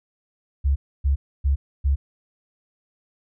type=tone bursts; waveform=sine; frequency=69.3 Hz; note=C#2; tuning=in tune; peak=-16 dBFS; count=4; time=0.64-1.96 s; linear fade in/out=20 ms; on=120 ms; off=280 ms; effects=none